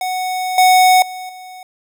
square tone with level steps, 740 Hz, F#5, in tune, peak -19 / -8 / -27 / -33 dBFS, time 0.01-1.63 s, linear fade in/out 2 ms, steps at 0.58 / 1.02 / 1.29 s, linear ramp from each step 2 ms, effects none

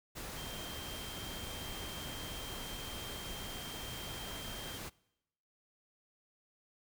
sine tone in noise, 3168 Hz, G7, 18 cents sharp, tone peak -47 dBFS, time 0.36-4.79 s, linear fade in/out 20 ms, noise pink, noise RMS -44 dBFS, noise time 0.15-4.9 s, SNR -6 dB, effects noise-tail reverb RT60 0.9 s tail -24 dB re dry

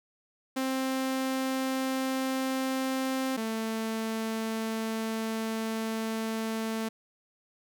sawtooth tone pair in turn, 263.3 / 222.6 Hz, C4 / A3, +11 / +20 cents, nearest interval minor third, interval 291 cents, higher first, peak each -24 / -26 dBFS, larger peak first, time 0.56-3.37 / 3.37-6.89 s, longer second, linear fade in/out 10 ms, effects none

